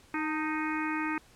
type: harmonic tone with a mistuned harmonic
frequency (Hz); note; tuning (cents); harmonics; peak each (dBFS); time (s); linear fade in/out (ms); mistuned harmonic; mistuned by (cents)
311.1; D#4; 0; 1 / 3 / 4 / 5 / 6 / 7 / 8; -32 / -37 / -38 / -39 / -40 / -40 / -41; 0.14-1.18; 2; 3; -44
effects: pink hiss -59 dBFS RMS until 1.35 s + low-pass 11000 Hz 12 dB/octave